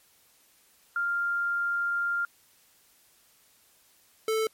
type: tone pair in turn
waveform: sine / square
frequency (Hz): 1396.9 / 440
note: F6 / A4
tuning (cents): 0 / 0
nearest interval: octave + minor sixth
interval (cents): 2000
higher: first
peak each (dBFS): -25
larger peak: neither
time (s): 0.96-2.25 / 4.28-4.47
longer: first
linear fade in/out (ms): 2
effects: white hiss -62 dBFS RMS until 4.53 s + MP3 64 kbps